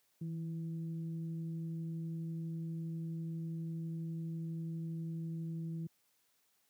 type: tone with frequency modulation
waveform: sine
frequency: 162.9 Hz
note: E3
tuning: 20 cents flat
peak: -37 dBFS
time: 0.21-5.87 s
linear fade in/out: 5 ms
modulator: 169 Hz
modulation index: 0.44
effects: white hiss -75 dBFS RMS until 6.69 s + high-pass 80 Hz 12 dB/octave